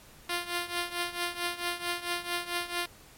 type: tone with tremolo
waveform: 5% pulse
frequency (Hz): 349.2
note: F4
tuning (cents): 0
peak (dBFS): -16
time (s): 0.29-2.86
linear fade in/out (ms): 5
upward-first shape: triangle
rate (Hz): 4.5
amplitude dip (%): 85
effects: pink hiss -54 dBFS RMS until 3.17 s + MP3 64 kbps